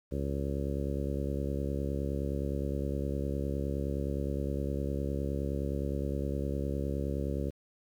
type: harmonic tone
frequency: 69.7 Hz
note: C#2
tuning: 10 cents sharp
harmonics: 1 / 2 / 3 / 4 / 5 / 6 / 7 / 8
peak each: -34 / -37 / -39 / -40 / -41 / -42 / -42 / -43 dBFS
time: 0.11-7.51 s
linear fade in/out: 20 ms
effects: 10-bit